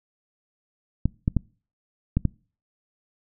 clicks, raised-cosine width 5 ms, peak -8 dBFS, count 5, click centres 1.056 / 1.279 / 1.367 / 2.17 / 2.253 s, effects noise-tail reverb RT60 0.4 s tail -25 dB re dry

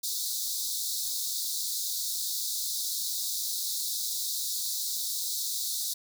pink high-pass noise, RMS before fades -32 dBFS, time 0.03-5.94 s, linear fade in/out 10 ms, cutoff 3700 Hz, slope 96 dB/octave, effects none

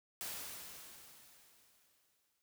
white noise with exponential decay, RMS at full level -42 dBFS, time 0.21-2.42 s, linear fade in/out 0 ms, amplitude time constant 480 ms, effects none

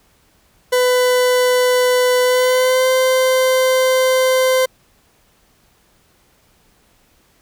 40% pulse tone with pitch glide, 499.7 to 517 Hz, B4 to C5, +20 to -21 cents, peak -11 dBFS, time 0.72-4.66 s, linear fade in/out 10 ms, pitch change +59 cents, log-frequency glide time 2.22-2.88 s, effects pink hiss -56 dBFS RMS until 7.41 s

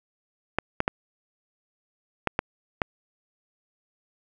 clicks, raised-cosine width 0.5 ms, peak -7 dBFS, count 6, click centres 0.586 / 0.804 / 0.879 / 2.273 / 2.391 / 2.818 s, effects none

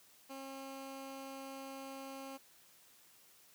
15% pulse tone, 270 Hz, C#4, 45 cents flat, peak -39 dBFS, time 0.29-2.38 s, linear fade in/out 20 ms, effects white hiss -64 dBFS RMS until 3.54 s + high-pass 80 Hz 12 dB/octave

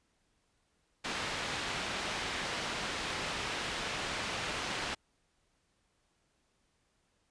white low-pass noise, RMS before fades -37 dBFS, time 1.04-4.95 s, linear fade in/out 10 ms, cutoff 3200 Hz, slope 12 dB/octave, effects pink hiss -75 dBFS RMS until 7.3 s + resampled to 22050 Hz

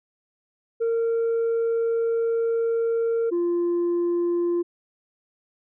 sine tone pair in turn, 459.6 / 346.5 Hz, A#4 / F4, -25 / -14 cents, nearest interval perfect fourth, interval 489 cents, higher first, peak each -18 dBFS, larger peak neither, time 0.8-3.31 / 3.31-4.63 s, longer first, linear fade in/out 20 ms, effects tanh soft clip ceiling -19 dBFS

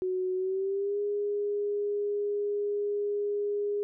sine tone with pitch glide, 370 to 410.5 Hz, F#4 to G#4, 0 to -20 cents, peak -27 dBFS, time 0.02-3.83 s, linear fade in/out 0 ms, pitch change +180 cents, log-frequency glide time 0.35-1 s, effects none

